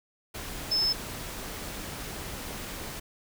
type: tone in noise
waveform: sine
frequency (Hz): 5240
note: E8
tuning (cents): -11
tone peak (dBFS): -23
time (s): 0.71-0.93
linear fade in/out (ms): 10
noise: pink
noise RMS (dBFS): -38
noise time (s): 0.34-3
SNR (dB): +12
effects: none